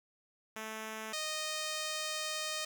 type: tone pair in turn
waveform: 5% pulse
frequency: 219 / 619.4 Hz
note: A3 / D#5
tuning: -8 / -8 cents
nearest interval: octave + tritone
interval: 1800 cents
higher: second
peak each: -29 / -24 dBFS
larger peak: second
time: 0.56-1.13 / 1.13-2.65 s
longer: second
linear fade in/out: 5 ms
effects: none